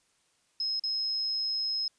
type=tone with dropouts; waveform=sine; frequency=5140 Hz; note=E8; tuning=45 cents flat; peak=-28 dBFS; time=0.6-1.88 s; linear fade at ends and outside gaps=2 ms; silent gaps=0.796-0.837 s; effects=white hiss -70 dBFS RMS until 1.98 s + resampled to 22050 Hz